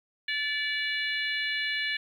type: harmonic tone with a mistuned harmonic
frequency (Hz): 581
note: D5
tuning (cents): -19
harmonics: 3 / 4 / 5 / 6 / 7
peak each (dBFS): -31 / -33 / -35 / -37 / -38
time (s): 0.28-1.97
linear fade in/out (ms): 5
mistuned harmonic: 4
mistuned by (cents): -18
effects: 10-bit